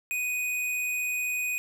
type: tone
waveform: square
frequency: 2489 Hz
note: D#7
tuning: in tune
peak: -28 dBFS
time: 0.11-1.58 s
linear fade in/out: 0 ms
effects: none